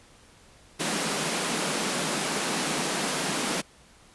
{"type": "high-pass noise", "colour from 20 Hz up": "pink", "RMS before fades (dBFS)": -28, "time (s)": [0.79, 3.62], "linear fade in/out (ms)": 20, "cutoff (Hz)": 150, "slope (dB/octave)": 96, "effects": ["pink hiss -55 dBFS RMS until 4.14 s", "resampled to 24000 Hz"]}